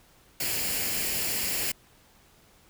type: noise with comb filter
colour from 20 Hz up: white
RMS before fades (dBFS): -29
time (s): 0.4-1.72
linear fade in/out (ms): 5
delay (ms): 0.41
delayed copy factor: +0.55
effects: pink hiss -59 dBFS RMS until 2.69 s